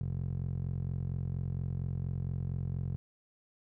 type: tone with band-pass filter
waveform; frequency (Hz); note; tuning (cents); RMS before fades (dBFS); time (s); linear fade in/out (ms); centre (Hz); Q
15% pulse; 44.3; F1; +25; -35; 0.01-2.96; 0; 120; 2
effects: none